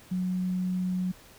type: tone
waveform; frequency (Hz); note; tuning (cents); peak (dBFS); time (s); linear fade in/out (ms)
sine; 183.3; F#3; -16; -26; 0.11-1.12; 10
effects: pink hiss -53 dBFS RMS until 1.38 s